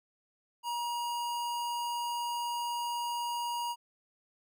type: tone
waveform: square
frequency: 952 Hz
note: A#5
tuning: 36 cents sharp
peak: -33 dBFS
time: 0.63-3.76 s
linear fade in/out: 50 ms
effects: none